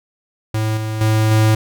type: tone with level steps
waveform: square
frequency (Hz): 109.2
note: A2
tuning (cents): -13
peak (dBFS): -17 / -21 / -13 / -11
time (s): 0.54-1.55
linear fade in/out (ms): 5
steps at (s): 0.77 / 1.01 / 1.31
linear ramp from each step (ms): 2
effects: none